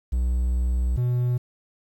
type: tone pair in turn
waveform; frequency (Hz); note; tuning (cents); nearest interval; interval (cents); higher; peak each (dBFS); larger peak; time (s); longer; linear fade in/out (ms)
triangle; 61.6 / 123.2; B1 / B2; -4 / -4; octave; 1200; second; -18; neither; 0.12-0.97 / 0.97-1.38; first; 10
effects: 9-bit